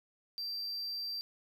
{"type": "tone", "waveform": "triangle", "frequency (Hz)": 4699, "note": "D8", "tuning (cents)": 0, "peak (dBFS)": -35, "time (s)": [0.38, 1.21], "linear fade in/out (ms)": 0, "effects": []}